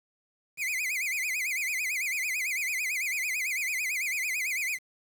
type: tone with vibrato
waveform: 45% pulse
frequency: 2252 Hz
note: C#7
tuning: 27 cents sharp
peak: -28 dBFS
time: 0.57-4.79 s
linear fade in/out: 50 ms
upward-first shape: sine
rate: 9 Hz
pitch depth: 200 cents each way
effects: 9-bit